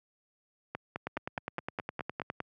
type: two click trains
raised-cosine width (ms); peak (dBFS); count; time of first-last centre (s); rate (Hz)
0.5; -20 / -19; 8 / 14; 0.75-2.218 / 1.07-2.403; 4.77 / 9.75
effects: high-pass 100 Hz 12 dB/octave